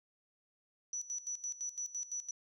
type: tone with tremolo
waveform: sine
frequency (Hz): 5920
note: F#8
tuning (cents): 0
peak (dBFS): -36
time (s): 0.93-2.31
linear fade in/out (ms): 2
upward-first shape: square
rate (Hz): 5.9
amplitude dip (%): 80
effects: none